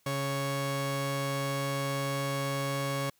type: tone pair together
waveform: sawtooth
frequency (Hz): 138.6 / 554.4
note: C#3 / C#5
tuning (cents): 0 / 0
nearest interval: 2 octaves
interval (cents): 2400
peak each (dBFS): -28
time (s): 0.06-3.1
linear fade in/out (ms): 5
effects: white hiss -69 dBFS RMS until 3.19 s